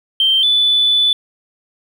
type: tone pair in turn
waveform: triangle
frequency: 3136 / 3483 Hz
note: G7 / A7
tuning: 0 / -18 cents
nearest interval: major second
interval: 182 cents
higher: second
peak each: -7 dBFS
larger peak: neither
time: 0.2-0.43 / 0.43-1.13 s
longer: second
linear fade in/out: 2 ms
effects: tanh soft clip ceiling -8 dBFS